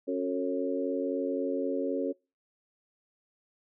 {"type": "harmonic tone with a mistuned harmonic", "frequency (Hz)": 91.5, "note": "F#2", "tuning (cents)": -19, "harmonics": [3, 4, 5, 6], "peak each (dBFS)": [-32, -35, -33, -34], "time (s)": [0.07, 2.13], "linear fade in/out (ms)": 20, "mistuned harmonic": 5, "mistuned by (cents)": -29, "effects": ["noise-tail reverb RT60 0.3 s tail -26 dB re dry"]}